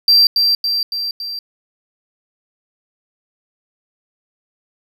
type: tone with echo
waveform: triangle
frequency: 4709 Hz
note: D8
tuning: 4 cents sharp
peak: -6 dBFS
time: 0.08-0.27 s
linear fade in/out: 2 ms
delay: 280 ms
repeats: 4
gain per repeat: -4 dB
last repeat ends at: 1.39 s
effects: none